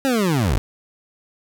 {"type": "linear sweep", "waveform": "25% pulse", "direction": "down", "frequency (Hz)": [277.2, 41.2], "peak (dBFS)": -13, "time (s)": [0.05, 0.58], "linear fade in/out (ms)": 0, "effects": []}